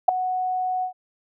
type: tone with ADSR envelope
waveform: sine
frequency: 739 Hz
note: F#5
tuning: 2 cents flat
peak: -6 dBFS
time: 0.08-0.93 s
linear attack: 9 ms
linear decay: 4 ms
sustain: -16 dB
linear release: 99 ms
effects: none